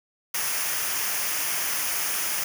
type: noise with comb filter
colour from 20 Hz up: white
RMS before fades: -27 dBFS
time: 0.34-2.44 s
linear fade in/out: 5 ms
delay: 0.25 ms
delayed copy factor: -0.6
effects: none